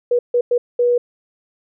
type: tone bursts at uneven times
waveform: sine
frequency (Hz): 484.9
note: B4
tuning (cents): -32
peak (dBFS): -12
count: 4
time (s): 0.11-0.19 / 0.34-0.41 / 0.51-0.58 / 0.79-0.98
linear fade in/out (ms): 5
effects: none